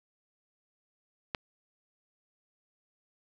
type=click; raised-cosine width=0.3 ms; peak=-15 dBFS; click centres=1.348 s; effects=none